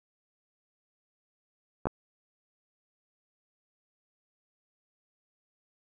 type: clicks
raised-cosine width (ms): 1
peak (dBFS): -15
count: 2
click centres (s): 1.856 / 1.87
effects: none